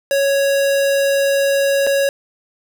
square tone with dropouts, 554.4 Hz, C#5, in tune, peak -14 dBFS, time 0.11-2.09 s, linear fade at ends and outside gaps 1 ms, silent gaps 1.867-1.871 s, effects none

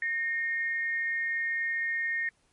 sine tone pair together, 1842 / 2135 Hz, A#6 / C7, -21 / +34 cents, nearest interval minor third, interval 255 cents, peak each -28 / -35 dBFS, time 0.02-2.29 s, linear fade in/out 2 ms, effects pink hiss -69 dBFS RMS until 2.52 s + MP3 48 kbps

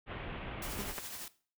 pink low-pass noise, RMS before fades -42 dBFS, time 0.06-0.95 s, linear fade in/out 50 ms, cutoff 3200 Hz, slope 48 dB/octave
white noise with tremolo, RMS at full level -42 dBFS, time 0.62-1.28 s, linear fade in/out 2 ms, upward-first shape triangle, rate 12 Hz, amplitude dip 45%
30% pulse tone with exponential decay, 203.9 Hz, G#3, 32 cents flat, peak -32 dBFS, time 0.79-0.94 s, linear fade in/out 0 ms, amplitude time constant 31 ms
clicks, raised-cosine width 0.5 ms, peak -25 dBFS, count 2, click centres 0.981 / 0.986 s
effects noise-tail reverb RT60 0.4 s tail -17 dB re dry

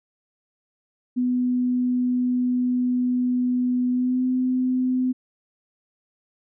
sine tone with pitch glide, 248.9 to 254.7 Hz, B3 to C4, +14 to -46 cents, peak -19 dBFS, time 1.16-5.13 s, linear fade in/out 20 ms, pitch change +40 cents, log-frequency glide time 3.91-4.23 s, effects none

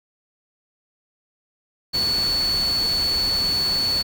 sine tone in noise, 4435 Hz, C#8, in tune, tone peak -19 dBFS, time 1.93-4.03 s, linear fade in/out 20 ms, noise pink, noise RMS -31 dBFS, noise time 1.93-4.03 s, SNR +9 dB, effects none

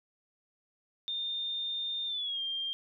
sine tone with pitch glide, 3625 to 3192 Hz, A#7 to G7, -49 to +31 cents, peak -32 dBFS, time 1.08-2.73 s, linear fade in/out 0 ms, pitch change -220 cents, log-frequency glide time 2.06-2.41 s, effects none

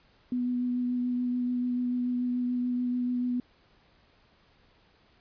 sine tone with vibrato, 246.9 Hz, B3, in tune, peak -26 dBFS, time 0.32-3.4 s, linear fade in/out 2 ms, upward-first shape triangle, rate 6.9 Hz, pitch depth 15 cents each way, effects pink hiss -63 dBFS RMS until 5.2 s + resampled to 11025 Hz

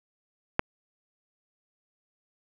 click, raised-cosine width 0.5 ms, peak -6 dBFS, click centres 0.594 s, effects none

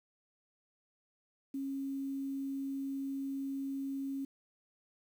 sine tone with quantisation, 273 Hz, C#4, 26 cents flat, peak -35 dBFS, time 1.54-4.25 s, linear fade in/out 5 ms, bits 10, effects none

